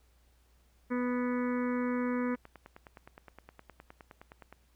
harmonic tone, 246.9 Hz, B3, in tune, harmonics 1 / 2 / 4 / 5 / 6 / 7 / 8 / 9, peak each -30 / -36 / -42 / -44 / -46 / -47 / -48 / -49 dBFS, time 0.9-2.36 s, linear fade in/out 20 ms
click train, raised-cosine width 0.5 ms, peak -33 dBFS, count 22, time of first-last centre 2.35-4.526 s, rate 9.65 Hz
effects added 60 Hz sine -64 dBFS peak until 4.75 s + pink hiss -71 dBFS RMS until 4.75 s

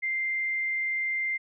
sine tone, 2093 Hz, C7, in tune, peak -26 dBFS, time 0.02-1.38 s, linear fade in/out 20 ms, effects none

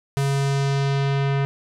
square tone with low-pass filter sweep, 138.59 Hz, C#3, in tune, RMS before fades -21 dBFS, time 0.17-1.45 s, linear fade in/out 0 ms, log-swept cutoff 11000 to 2400 Hz, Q 1.1, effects none

